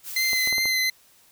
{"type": "noise", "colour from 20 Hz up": "blue", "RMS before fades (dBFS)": -35, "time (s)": [0.03, 0.53], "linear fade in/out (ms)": 50}
{"type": "tone with vibrato", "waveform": "25% pulse", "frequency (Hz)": 2060, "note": "C7", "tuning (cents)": -28, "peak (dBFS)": -17, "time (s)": [0.16, 0.9], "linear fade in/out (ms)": 5, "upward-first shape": "triangle", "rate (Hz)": 2.7, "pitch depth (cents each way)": 21}
{"type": "clicks", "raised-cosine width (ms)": 1, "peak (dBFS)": -22, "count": 5, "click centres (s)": [0.332, 0.474, 0.527, 0.582, 0.656]}
{"effects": ["white hiss -57 dBFS RMS until 1.31 s"]}